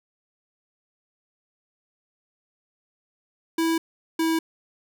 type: tone pair in turn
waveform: square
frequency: 327.8 / 325 Hz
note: E4 / E4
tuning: -10 / -24 cents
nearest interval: unison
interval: 14 cents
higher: first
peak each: -21 / -21 dBFS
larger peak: neither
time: 3.58-3.78 / 4.19-4.39 s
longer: neither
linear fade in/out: 5 ms
effects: none